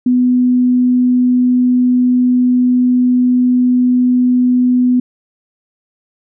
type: tone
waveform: sine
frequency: 249.2 Hz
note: B3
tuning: 16 cents sharp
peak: -8 dBFS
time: 0.06-5 s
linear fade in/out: 5 ms
effects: none